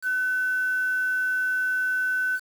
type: tone with quantisation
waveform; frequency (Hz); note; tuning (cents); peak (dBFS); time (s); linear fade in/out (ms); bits
sine; 1510; F#6; +35; -22; 0.02-2.4; 50; 7
effects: none